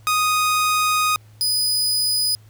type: tone pair in turn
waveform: sawtooth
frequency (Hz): 1244.5 / 4978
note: D#6 / D#8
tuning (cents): 0 / 0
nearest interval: 2 octaves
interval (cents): 2400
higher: second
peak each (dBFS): -13 / -15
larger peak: first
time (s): 0.07-1.16 / 1.41-2.35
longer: first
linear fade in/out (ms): 0
effects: added 107 Hz sine -45 dBFS peak until 2.49 s + pink hiss -57 dBFS RMS until 2.49 s